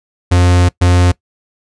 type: tone bursts at uneven times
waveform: 45% pulse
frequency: 88.9 Hz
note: F2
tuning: 31 cents sharp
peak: -7 dBFS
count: 2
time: 0.31-0.69 / 0.81-1.12 s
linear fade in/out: 10 ms
effects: noise-tail reverb RT60 0.1 s tail -21 dB re dry + resampled to 22050 Hz